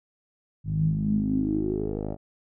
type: tone with low-pass filter sweep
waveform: 10% pulse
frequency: 51.91 Hz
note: G#1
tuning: in tune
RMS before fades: -26 dBFS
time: 0.64-2.17 s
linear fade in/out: 50 ms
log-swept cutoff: 130 to 580 Hz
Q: 8.7
effects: none